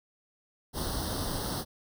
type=noise with comb filter; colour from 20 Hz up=pink; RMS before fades=-33 dBFS; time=0.73-1.65 s; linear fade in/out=50 ms; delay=0.21 ms; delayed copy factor=+0.95; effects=none